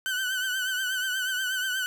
30% pulse tone with vibrato, 1515 Hz, F#6, 40 cents sharp, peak -24 dBFS, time 0.06-1.86 s, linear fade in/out 0 ms, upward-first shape triangle, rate 8.3 Hz, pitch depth 65 cents each way, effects none

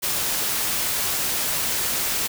white noise, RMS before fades -24 dBFS, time 0.02-2.28 s, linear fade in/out 20 ms, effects none

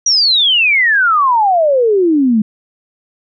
sine exponential sweep, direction down, 5870 to 207 Hz, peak -8 dBFS, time 0.06-2.42 s, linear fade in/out 5 ms, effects none

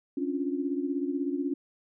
sine tone cluster, 274.8 / 291 / 351.3 Hz, C#4 / D4 / F4, -15 / -16 / +10 cents, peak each -30 / -33 / -34 dBFS, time 0.17-1.54 s, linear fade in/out 5 ms, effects none

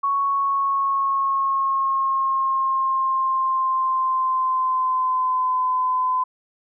sine tone with pitch glide, 1110 to 1017.9 Hz, C#6 to C6, +2 to -48 cents, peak -18 dBFS, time 0.03-6.24 s, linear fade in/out 10 ms, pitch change -150 cents, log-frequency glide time 0.21-5.6 s, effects none

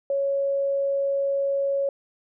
sine tone, 554.4 Hz, C#5, in tune, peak -21 dBFS, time 0.1-1.89 s, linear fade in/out 2 ms, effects none

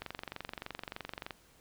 click train, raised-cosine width 0.3 ms, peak -23 dBFS, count 31, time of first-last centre 0.02-1.308 s, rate 23.3 Hz, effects pink hiss -63 dBFS RMS until 1.6 s

